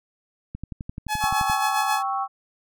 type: click train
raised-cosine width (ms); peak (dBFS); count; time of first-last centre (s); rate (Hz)
5; -20; 12; 0.55-1.498; 11.6
type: tone with tremolo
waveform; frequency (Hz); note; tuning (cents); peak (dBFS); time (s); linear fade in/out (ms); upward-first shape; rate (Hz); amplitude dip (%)
sawtooth; 850; G#5; +40; -17; 1.08-2.03; 50; sine; 7.4; 55
type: chord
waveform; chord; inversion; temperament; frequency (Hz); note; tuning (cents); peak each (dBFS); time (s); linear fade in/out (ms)
sine; C# diminished; second; equal; 784 / 1108.7 / 1318.5; G5 / C#6 / E6; 0 / 0 / 0; -26 / -27 / -31; 1.2-2.28; 50
effects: none